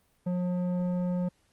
square tone with low-pass filter, 179.1 Hz, F3, 44 cents sharp, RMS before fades -29 dBFS, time 0.26-1.29 s, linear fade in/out 10 ms, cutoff 590 Hz, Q 0.97, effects pink hiss -69 dBFS RMS until 1.52 s + Opus 32 kbps

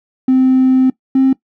triangle tone pair in turn, 259.7 / 265.2 Hz, C4 / C4, -13 / +23 cents, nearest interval unison, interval 36 cents, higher second, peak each -4 dBFS, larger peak neither, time 0.28-0.9 / 1.15-1.33 s, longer first, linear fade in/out 5 ms, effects noise-tail reverb RT60 0.1 s tail -22 dB re dry + tanh soft clip ceiling -4 dBFS

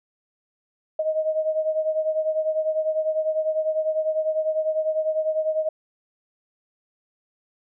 sine beating tone pair, 625 / 635 Hz, D#5 / D#5, +8 / +35 cents, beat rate 10 Hz, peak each -22 / -27 dBFS, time 0.99-5.69 s, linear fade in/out 5 ms, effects none

